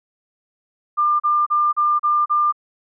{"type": "tone bursts", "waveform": "sine", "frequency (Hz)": 1197, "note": "D6", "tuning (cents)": 33, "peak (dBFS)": -14, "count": 6, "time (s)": [0.97, 2.525], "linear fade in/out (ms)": 20, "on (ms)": 230, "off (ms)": 35, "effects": []}